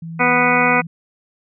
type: tone with pitch glide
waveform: sine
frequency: 164.81 to 166.44 Hz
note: E3 to E3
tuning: 0 to +17 cents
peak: -27 dBFS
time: 0.02-0.87 s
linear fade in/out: 5 ms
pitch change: +17 cents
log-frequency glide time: 0.15-0.54 s
type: harmonic tone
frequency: 246.9 Hz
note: B3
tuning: in tune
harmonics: 1 / 2 / 3 / 4 / 5 / 6 / 8 / 9 / 10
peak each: -21 / -21 / -21 / -21 / -21 / -21 / -21 / -21 / -21 dBFS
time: 0.19-0.82 s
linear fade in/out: 20 ms
effects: none